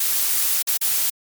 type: noise with dropouts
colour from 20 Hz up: blue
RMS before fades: -20 dBFS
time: 0-1.1 s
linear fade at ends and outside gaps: 5 ms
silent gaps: 0.625-0.671 / 0.774-0.812 s
effects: MP3 96 kbps